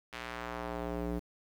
square tone with band-pass filter sweep, 59.3 Hz, A#1, 30 cents sharp, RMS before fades -38 dBFS, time 0.12-1.2 s, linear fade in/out 20 ms, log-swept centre 2400 to 300 Hz, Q 0.93, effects 9-bit

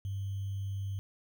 sine tone with sample-and-hold, 98 Hz, G2, in tune, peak -33 dBFS, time 0.05-0.99 s, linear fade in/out 0 ms, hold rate 3150 Hz, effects none

